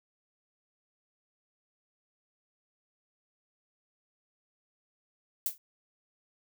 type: noise with exponential decay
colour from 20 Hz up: violet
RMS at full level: -26 dBFS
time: 5.46-5.58 s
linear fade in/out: 1 ms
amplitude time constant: 26 ms
effects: none